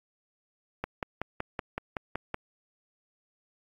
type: click train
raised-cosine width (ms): 0.5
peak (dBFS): -16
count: 9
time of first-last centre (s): 0.84-2.344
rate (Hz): 5.32
effects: AAC 64 kbps